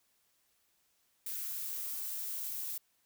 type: noise with high-pass filter sweep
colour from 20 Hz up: violet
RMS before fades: -39 dBFS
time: 1.26-2.78 s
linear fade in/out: 5 ms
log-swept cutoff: 1600 to 540 Hz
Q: 2.2
effects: white hiss -74 dBFS RMS until 3.05 s